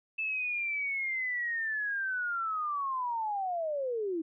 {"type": "linear sweep", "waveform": "sine", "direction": "down", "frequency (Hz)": [2637, 311.1], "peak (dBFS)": -30, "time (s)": [0.18, 4.22], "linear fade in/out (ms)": 10, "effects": []}